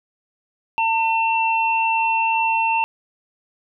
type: tone pair together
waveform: sine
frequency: 901.4 / 2701 Hz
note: A5 / E7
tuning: +42 / +42 cents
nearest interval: octave + perfect fifth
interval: 1900 cents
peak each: -18 / -21 dBFS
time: 0.78-2.84 s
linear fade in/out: 0 ms
effects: none